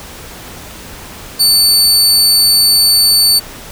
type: tone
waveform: sawtooth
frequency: 4500 Hz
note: C#8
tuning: 25 cents sharp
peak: -4 dBFS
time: 1.39-3.4 s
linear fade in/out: 20 ms
effects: pink hiss -31 dBFS RMS until 3.71 s